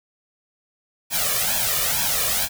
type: noise with flanger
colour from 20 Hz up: white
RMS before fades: -22 dBFS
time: 1.1-2.49 s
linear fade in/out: 50 ms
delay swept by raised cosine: 1.2 to 1.72 ms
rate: 2.2 Hz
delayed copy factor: +1
effects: none